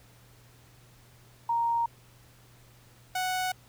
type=tone pair in turn; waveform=sine / sawtooth; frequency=932.3 / 740 Hz; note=A#5 / F#5; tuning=0 / 0 cents; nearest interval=major third; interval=400 cents; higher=first; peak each=-24 dBFS; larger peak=neither; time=1.49-1.86 / 3.15-3.52 s; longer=neither; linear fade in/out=5 ms; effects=added 120 Hz sine -57 dBFS peak until 3.68 s + pink hiss -59 dBFS RMS until 3.68 s